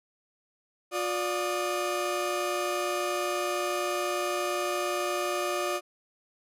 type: tone cluster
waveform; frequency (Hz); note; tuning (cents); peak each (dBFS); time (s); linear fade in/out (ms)
30% pulse; 357.3 / 586 / 1232; F4 / D5 / D#6; +40 / -4 / -17; -29 / -29 / -31; 0.91-5.81; 50
effects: resampled to 32000 Hz